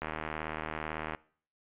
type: click train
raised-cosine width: 0.5 ms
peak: -20 dBFS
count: 89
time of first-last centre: 0.02-1.148 s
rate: 78 Hz
effects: noise-tail reverb RT60 0.5 s tail -22 dB re dry + resampled to 8000 Hz